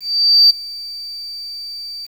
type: tone with ADSR envelope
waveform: sine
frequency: 4641 Hz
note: D8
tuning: 21 cents flat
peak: -4 dBFS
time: 0-2.07 s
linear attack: 500 ms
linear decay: 12 ms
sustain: -22 dB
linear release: 25 ms
effects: tanh soft clip ceiling -1 dBFS + 7-bit